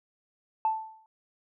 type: tone with exponential decay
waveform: sine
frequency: 880 Hz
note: A5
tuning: in tune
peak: -20 dBFS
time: 0.65-1.06 s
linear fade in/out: 1 ms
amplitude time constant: 87 ms
effects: tanh soft clip ceiling -16 dBFS